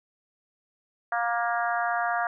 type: harmonic tone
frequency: 235.2 Hz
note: A#3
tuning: 16 cents sharp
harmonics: 3 / 4 / 5 / 6 / 7 / 8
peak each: -27 / -34 / -32 / -32 / -32 / -40 dBFS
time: 1.12-2.27 s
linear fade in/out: 2 ms
effects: none